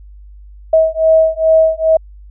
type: beating tone pair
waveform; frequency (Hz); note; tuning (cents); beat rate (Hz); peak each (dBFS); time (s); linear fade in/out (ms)
sine; 640 / 642.4; D#5 / E5; +49 / -45; 2.4; -11; 0.73-1.97; 5
effects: added 50 Hz sine -34 dBFS peak until 2.3 s